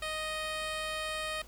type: tone with low-pass filter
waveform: 10% pulse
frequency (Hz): 623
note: D#5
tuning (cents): +2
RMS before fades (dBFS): -36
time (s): 0.02-1.42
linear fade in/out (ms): 5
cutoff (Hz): 11000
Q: 0.69
effects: added 50 Hz sine -51 dBFS peak until 1.47 s + pink hiss -56 dBFS RMS until 1.47 s